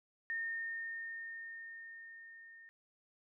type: tone with level ramp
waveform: sine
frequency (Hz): 1828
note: A#6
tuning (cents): -34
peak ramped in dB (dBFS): -35 to -54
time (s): 0.3-2.69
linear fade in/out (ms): 0
effects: none